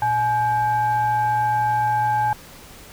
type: tone with frequency modulation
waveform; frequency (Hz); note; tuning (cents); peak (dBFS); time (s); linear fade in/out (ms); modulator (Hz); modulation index
sine; 847; G#5; +34; -17; 0.02-2.33; 2; 728; 0.51
effects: pink hiss -43 dBFS RMS until 2.92 s